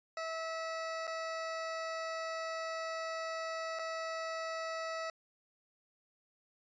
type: tone with dropouts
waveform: 20% pulse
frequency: 650 Hz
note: E5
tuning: 24 cents flat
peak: -32 dBFS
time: 0.17-5.1 s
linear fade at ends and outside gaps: 2 ms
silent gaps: 1.07-1.076 / 3.789-3.793 s
effects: resampled to 16000 Hz